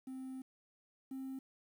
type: tone pair in turn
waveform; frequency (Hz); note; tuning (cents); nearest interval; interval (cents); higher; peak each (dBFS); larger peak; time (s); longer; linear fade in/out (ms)
triangle; 261.6 / 265.4; C4 / C4; 0 / +25; unison; 25; second; -40 / -38; second; 0.07-0.42 / 1.11-1.39; first; 5
effects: tanh soft clip ceiling -36 dBFS + 11-bit